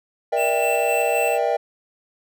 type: chord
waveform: triangle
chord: E half-diminished seventh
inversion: second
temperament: just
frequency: 474.7 / 593.3 / 659.3 / 791.1 Hz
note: Bb4 / D5 / E5 / G5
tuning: +31 / +18 / 0 / +16 cents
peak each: -22 dBFS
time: 0.32-1.57 s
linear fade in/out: 10 ms
type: tone with tremolo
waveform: square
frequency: 2677 Hz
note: E7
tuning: 26 cents sharp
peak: -24 dBFS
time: 0.36-1.39 s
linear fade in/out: 50 ms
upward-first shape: square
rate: 3.8 Hz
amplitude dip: 30%
effects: none